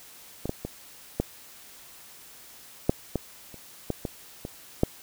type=clicks; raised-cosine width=2 ms; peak=-17 / -14 / -18 / -10 / -6 / -12 / -30 / -13 / -16 / -20 / -6 dBFS; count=11; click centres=0.456 / 0.494 / 0.65 / 1.2 / 2.895 / 3.157 / 3.543 / 3.903 / 4.052 / 4.451 / 4.834 s; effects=white hiss -49 dBFS RMS until 5.02 s